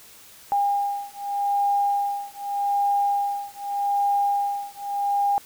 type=beating tone pair; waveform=sine; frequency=807 / 807.83 Hz; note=G#5 / G#5; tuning=-50 / -48 cents; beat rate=0.83 Hz; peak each=-24 dBFS; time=0.52-5.38 s; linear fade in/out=0 ms; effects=white hiss -48 dBFS RMS until 5.45 s